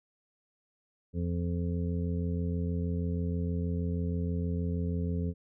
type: harmonic tone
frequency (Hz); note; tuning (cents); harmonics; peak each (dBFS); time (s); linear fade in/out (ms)
86.3; F2; -20; 1 / 2 / 3 / 5 / 6; -31 / -33 / -39 / -41 / -48; 1.13-5.34; 50
effects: none